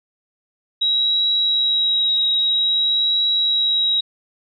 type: tone with vibrato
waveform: sine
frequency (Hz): 3846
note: B7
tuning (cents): -47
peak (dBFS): -15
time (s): 0.81-4.01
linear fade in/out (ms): 10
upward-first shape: triangle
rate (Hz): 0.51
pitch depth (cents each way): 14
effects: none